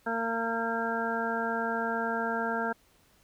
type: harmonic tone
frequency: 228.9 Hz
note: A#3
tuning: 31 cents flat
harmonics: 1 / 2 / 3 / 4 / 6 / 7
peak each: -35 / -35 / -35 / -35 / -35 / -35 dBFS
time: 0.06-2.73 s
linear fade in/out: 10 ms
effects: pink hiss -64 dBFS RMS until 3.23 s